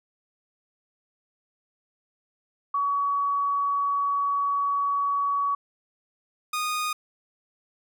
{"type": "tone pair in turn", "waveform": ["sine", "sawtooth"], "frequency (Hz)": [1130, 1233.7], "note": ["C#6", "D#6"], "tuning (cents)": [33, -15], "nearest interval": "major second", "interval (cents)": 152, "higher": "second", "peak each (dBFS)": -22, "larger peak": "neither", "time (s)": [[2.74, 5.55], [6.53, 6.93]], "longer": "first", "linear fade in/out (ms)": 5, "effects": []}